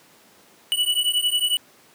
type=beating tone pair; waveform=square; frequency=2946 / 2957 Hz; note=F#7 / F#7; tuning=-8 / -2 cents; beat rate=11 Hz; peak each=-23 dBFS; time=0.72-1.57 s; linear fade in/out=0 ms; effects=pink hiss -53 dBFS RMS until 1.94 s + high-pass 200 Hz 12 dB/octave